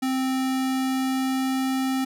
square tone with pitch glide, 261.6 to 263.4 Hz, C4 to C4, 0 to +12 cents, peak -23 dBFS, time 0.02-2.05 s, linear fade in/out 10 ms, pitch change +12 cents, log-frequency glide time 0.22-1.7 s, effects none

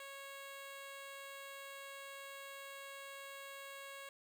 10% pulse tone, 551 Hz, C#5, 11 cents flat, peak -40 dBFS, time 0-4.09 s, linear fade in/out 2 ms, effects none

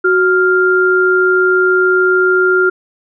sine tone pair together, 370 / 1396.9 Hz, F#4 / F6, 0 / 0 cents, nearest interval octave + major seventh, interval 2300 cents, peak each -11 dBFS, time 0.04-2.7 s, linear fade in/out 10 ms, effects none

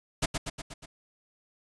pink noise with echo, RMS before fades -26 dBFS, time 0.22-0.26 s, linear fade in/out 10 ms, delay 120 ms, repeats 5, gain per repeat -4 dB, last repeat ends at 0.86 s, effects resampled to 22050 Hz

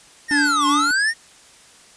square linear two-way sweep, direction down then up, 1879 to 1046.5 to 1879 Hz, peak -17 dBFS, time 0.28-1.14 s, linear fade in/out 50 ms, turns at 0.67 s
square tone with tremolo, 290 Hz, D4, 22 cents flat, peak -19 dBFS, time 0.31-0.91 s, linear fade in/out 0 ms, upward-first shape sine, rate 3 Hz, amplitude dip 70%
effects white hiss -48 dBFS RMS until 1.96 s + resampled to 22050 Hz

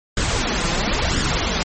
pink noise with flanger, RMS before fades -20 dBFS, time 0.17-1.63 s, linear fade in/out 2 ms, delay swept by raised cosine 0.57 to 5.97 ms, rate 0.98 Hz, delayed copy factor +0.55, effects MP3 32 kbps

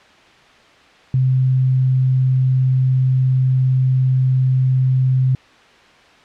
sine tone, 129.8 Hz, C3, 13 cents flat, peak -12 dBFS, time 1.14-5.35 s, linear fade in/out 2 ms, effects white hiss -47 dBFS RMS until 6.24 s + low-pass 3000 Hz 12 dB/octave

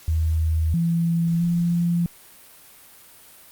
sine tone with pitch steps, 80 / 167.9 / 171.8 Hz, D#2 / E3 / F3, +49 / +32 / -28 cents, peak -18 dBFS, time 0.08-2.06 s, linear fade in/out 0 ms, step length 660 ms, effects white hiss -48 dBFS RMS until 3.51 s + Opus 48 kbps

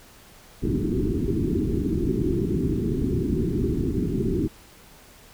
white low-pass noise, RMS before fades -24 dBFS, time 0.62-4.48 s, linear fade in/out 10 ms, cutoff 400 Hz, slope 96 dB/octave, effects pink hiss -50 dBFS RMS until 5.33 s

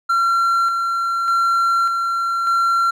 triangle tone with tremolo, 1366 Hz, F6, 39 cents flat, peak -12 dBFS, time 0.09-2.91 s, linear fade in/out 10 ms, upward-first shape square, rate 0.84 Hz, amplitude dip 35%, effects none

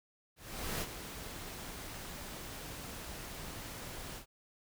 pink noise with ADSR envelope, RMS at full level -36 dBFS, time 0.36-4.26 s, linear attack 450 ms, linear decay 48 ms, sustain -9 dB, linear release 96 ms, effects none

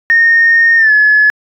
sine tone with pitch glide, 1841 to 1707.8 Hz, A#6 to G#6, -22 to +48 cents, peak -4 dBFS, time 0.1-1.3 s, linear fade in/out 0 ms, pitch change -130 cents, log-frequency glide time 0.77-0.92 s, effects tanh soft clip ceiling 0 dBFS

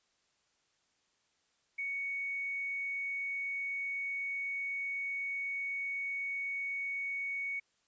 triangle tone with tanh clipping, 2228 Hz, C#7, 8 cents sharp, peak -34 dBFS, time 1.78-7.6 s, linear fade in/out 10 ms, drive 3 dB, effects white hiss -75 dBFS RMS until 7.87 s + resampled to 16000 Hz

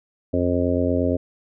harmonic tone, 88.6 Hz, F2, 25 cents sharp, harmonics 1 / 2 / 3 / 4 / 5 / 6 / 7, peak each -25 / -33 / -22 / -29 / -27 / -26 / -27 dBFS, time 0.33-1.17 s, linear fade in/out 10 ms, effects none

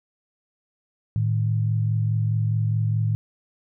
sine tone pair together, 110 / 154.79 Hz, A2 / D#3, 0 / -9 cents, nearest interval tritone, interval 591 cents, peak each -20 / -27 dBFS, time 1.16-3.15 s, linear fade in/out 0 ms, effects none

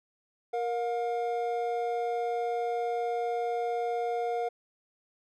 triangle tone pair together, 469.4 / 714 Hz, A#4 / F5, +12 / +38 cents, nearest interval perfect fifth, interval 726 cents, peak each -29 / -29 dBFS, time 0.53-4.49 s, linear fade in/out 10 ms, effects none

